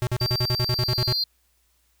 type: tone bursts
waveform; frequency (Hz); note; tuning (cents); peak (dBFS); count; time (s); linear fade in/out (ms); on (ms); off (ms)
square; 123.47; B2; 0; -22; 12; 0.02-1.125; 0; 49; 47
type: tone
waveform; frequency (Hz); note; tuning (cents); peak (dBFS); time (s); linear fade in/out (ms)
triangle; 4685; D8; -5; -24; 0.2-1.24; 10
type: tone with exponential growth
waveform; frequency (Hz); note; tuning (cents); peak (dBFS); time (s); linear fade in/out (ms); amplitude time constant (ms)
sine; 4186; C8; 0; -22; 0.32-1.24; 5; 200
effects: added 60 Hz sine -67 dBFS peak until 2 s + white hiss -67 dBFS RMS until 2 s